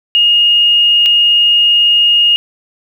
sine tone pair in turn, 2853 / 2853 Hz, F7 / F7, +36 / +36 cents, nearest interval unison, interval 0 cents, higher neither, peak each -6 dBFS, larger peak neither, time 0.15-1.06 / 1.06-2.36 s, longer second, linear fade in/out 0 ms, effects 7-bit

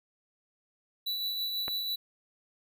square tone with tremolo, 3951 Hz, B7, in tune, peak -30 dBFS, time 1.06-1.96 s, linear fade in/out 10 ms, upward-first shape triangle, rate 6.1 Hz, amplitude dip 35%
click, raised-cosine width 0.5 ms, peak -21 dBFS, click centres 1.681 s
effects none

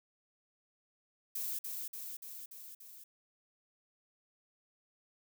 violet noise with echo, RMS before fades -38 dBFS, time 1.35-1.59 s, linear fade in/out 5 ms, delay 290 ms, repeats 5, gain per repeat -3 dB, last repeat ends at 3.04 s, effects none

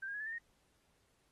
sine tone with pitch steps, 1568 / 1622.4 / 1678.6 / 1736.8 / 1797 / 1859.3 Hz, G6 / G#6 / G#6 / A6 / A6 / A#6, 0 / -41 / +18 / -23 / +36 / -5 cents, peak -39 dBFS, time 0.02-0.386 s, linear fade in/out 10 ms, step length 61 ms, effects pink hiss -75 dBFS RMS until 1.31 s + AAC 32 kbps

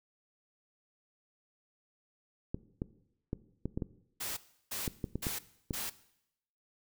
clicks, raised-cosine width 3 ms, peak -21 dBFS, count 11, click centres 2.545 / 2.819 / 3.331 / 3.656 / 3.775 / 3.822 / 4.878 / 5.042 / 5.156 / 5.268 / 5.708 s
white noise bursts, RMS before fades -38 dBFS, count 4, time 4.2-5.9 s, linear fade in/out 10 ms, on 170 ms, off 340 ms
effects noise-tail reverb RT60 0.8 s tail -18 dB re dry

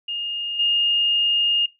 sine tone with level steps, 2836 Hz, F7, 26 cents sharp, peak -25 / -17 dBFS, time 0.08-1.66 s, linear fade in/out 5 ms, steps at 0.59 s, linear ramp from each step 5 ms, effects noise-tail reverb RT60 0.2 s tail -17 dB re dry

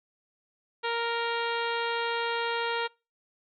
harmonic tone, 466.2 Hz, A#4, in tune, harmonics 1 / 2 / 3 / 4 / 5 / 6 / 7 / 8 / 9, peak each -32 / -32 / -35 / -38 / -40 / -40 / -41 / -43 / -44 dBFS, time 0.83-2.88 s, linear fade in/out 20 ms, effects noise-tail reverb RT60 0.3 s tail -26 dB re dry

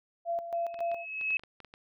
sine tone with tremolo, 681 Hz, F5, 44 cents flat, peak -28 dBFS, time 0.25-1.06 s, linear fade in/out 50 ms, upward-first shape square, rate 3.6 Hz, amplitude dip 65%
sine tone with exponential growth, 2576 Hz, E7, 41 cents flat, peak -24 dBFS, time 0.54-1.37 s, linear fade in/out 1 ms, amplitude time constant 180 ms
clicks, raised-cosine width 0.3 ms, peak -32 dBFS, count 10, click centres 0.743 / 0.791 / 0.916 / 1.212 / 1.306 / 1.395 / 1.436 / 1.603 / 1.647 / 1.739 s
effects none

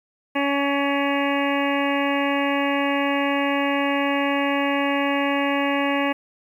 harmonic tone, 281 Hz, C#4, 24 cents sharp, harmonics 1 / 2 / 3 / 4 / 6 / 7 / 8 / 9 / 10, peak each -23 / -26 / -28 / -29 / -31 / -31 / -32 / -33 / -33 dBFS, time 0.35-6.13 s, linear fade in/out 10 ms, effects 9-bit

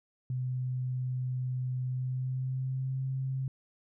sine tone with pitch glide, 127.3 to 132.48 Hz, C3 to C3, -47 to +22 cents, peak -30 dBFS, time 0.3-3.48 s, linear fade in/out 2 ms, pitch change +69 cents, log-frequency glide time 1.85-3.05 s, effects none

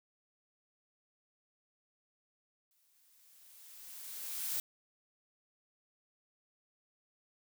blue noise with exponential growth, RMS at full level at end -35 dBFS, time 2.71-4.6 s, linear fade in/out 1 ms, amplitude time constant 410 ms, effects none

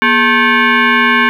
sine tone with frequency modulation, 240 Hz, B3, 49 cents flat, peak -7 dBFS, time 0.02-1.29 s, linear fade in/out 0 ms, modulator 657 Hz, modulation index 3.4, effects 7-bit

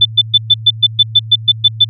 sine tone bursts, 3520 Hz, A7, in tune, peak -3 dBFS, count 12, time 0.01-1.846 s, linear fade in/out 10 ms, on 43 ms, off 120 ms, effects added 111 Hz sine -23 dBFS peak until 1.89 s

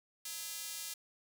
square tone with high-pass filter, 184.6 Hz, F#3, 4 cents flat, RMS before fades -43 dBFS, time 0.25-0.94 s, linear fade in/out 5 ms, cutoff 4900 Hz, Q 0.59, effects none

